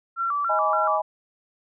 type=tone with vibrato; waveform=sine; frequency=1255 Hz; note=D#6; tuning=15 cents sharp; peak=-22 dBFS; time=0.16-1 s; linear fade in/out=50 ms; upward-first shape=square; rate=3.5 Hz; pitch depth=140 cents each way
type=chord; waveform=sine; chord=G# minor; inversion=second; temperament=equal with one note detuned; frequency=629.5 / 830.6 / 987.8 Hz; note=D#5 / G#5 / B5; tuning=+20 / 0 / 0 cents; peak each=-25 / -25 / -29 dBFS; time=0.49-1.02 s; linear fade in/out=10 ms
effects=none